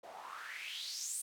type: noise with band-pass filter sweep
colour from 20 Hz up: white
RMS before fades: -44 dBFS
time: 0.03-1.22 s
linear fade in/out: 10 ms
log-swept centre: 580 to 9600 Hz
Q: 5.2
effects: none